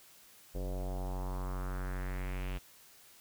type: tone with low-pass filter sweep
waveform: square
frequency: 46.25 Hz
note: F#1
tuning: in tune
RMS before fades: -37 dBFS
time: 0.54-2.59 s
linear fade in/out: 20 ms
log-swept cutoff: 520 to 2900 Hz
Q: 3
effects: white hiss -59 dBFS RMS until 3.2 s